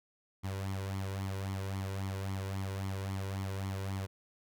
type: tone with flanger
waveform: sawtooth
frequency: 96.8 Hz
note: G2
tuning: 21 cents flat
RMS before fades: -37 dBFS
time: 0.43-4.07 s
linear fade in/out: 20 ms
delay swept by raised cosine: 0.91 to 2.11 ms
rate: 3.7 Hz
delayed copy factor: +0.65
effects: none